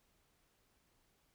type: silence
effects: pink hiss -75 dBFS RMS until 1.34 s